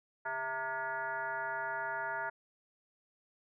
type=tone with frequency modulation; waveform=sine; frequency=1174.7 Hz; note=D6; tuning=in tune; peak=-34 dBFS; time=0.25-2.3 s; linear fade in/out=10 ms; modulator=258 Hz; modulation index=2.1; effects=none